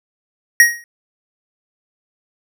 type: tone with exponential decay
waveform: square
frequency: 1886 Hz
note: A#6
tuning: 20 cents sharp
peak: -3 dBFS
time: 0.6-0.84 s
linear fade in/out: 1 ms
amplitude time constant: 51 ms
effects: none